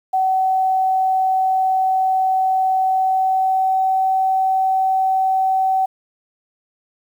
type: tone with pitch glide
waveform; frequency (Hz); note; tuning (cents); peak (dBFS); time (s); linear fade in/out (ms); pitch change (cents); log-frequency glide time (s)
sine; 757 to 761.4; F#5 to F#5; +39 to +49; -14; 0.13-5.86; 10; +10; 2.85-4.11
effects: 8-bit